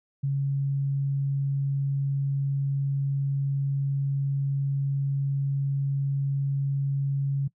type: tone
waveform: sine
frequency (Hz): 138.59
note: C#3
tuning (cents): 0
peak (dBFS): -23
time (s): 0.23-7.48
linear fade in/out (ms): 10
effects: noise-tail reverb RT60 0.1 s tail -20 dB re dry